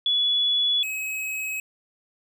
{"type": "tone pair in turn", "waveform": ["sine", "square"], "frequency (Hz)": [3409, 2554], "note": ["G#7", "D#7"], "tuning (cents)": [45, 45], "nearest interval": "perfect fourth", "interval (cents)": 500, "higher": "first", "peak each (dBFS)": [-19, -28], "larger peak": "first", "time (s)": [[0.06, 0.83], [0.83, 1.6]], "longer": "neither", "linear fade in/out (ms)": 2, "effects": []}